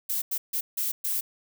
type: noise bursts at uneven times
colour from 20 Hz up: violet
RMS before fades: -28 dBFS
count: 5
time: 0.09-0.22 / 0.31-0.38 / 0.53-0.61 / 0.77-0.92 / 1.04-1.21 s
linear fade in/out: 10 ms
effects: none